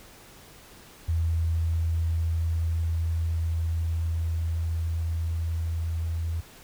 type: tone with level ramp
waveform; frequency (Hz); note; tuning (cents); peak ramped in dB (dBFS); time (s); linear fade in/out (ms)
sine; 82.41; E2; 0; -22 to -26; 1.08-6.41; 10
effects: pink hiss -50 dBFS RMS until 6.63 s